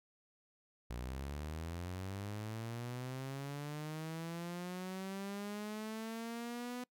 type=linear sweep; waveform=sawtooth; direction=up; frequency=58.1 to 248.8 Hz; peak=-37 dBFS; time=0.9-6.84 s; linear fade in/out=5 ms; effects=noise-tail reverb RT60 0.1 s tail -24 dB re dry